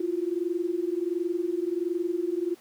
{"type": "tone pair together", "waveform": "sine", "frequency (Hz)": [337.4, 358.8], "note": ["E4", "F4"], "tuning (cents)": [40, 47], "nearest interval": "minor second", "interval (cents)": 107, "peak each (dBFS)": -28, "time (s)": [0, 2.55], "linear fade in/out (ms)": 5, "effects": ["pink hiss -56 dBFS RMS until 2.6 s", "high-pass 200 Hz 12 dB/octave"]}